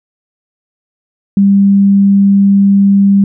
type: tone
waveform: sine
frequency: 198.3 Hz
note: G3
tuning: 20 cents sharp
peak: -4 dBFS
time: 1.37-3.24 s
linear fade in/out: 2 ms
effects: none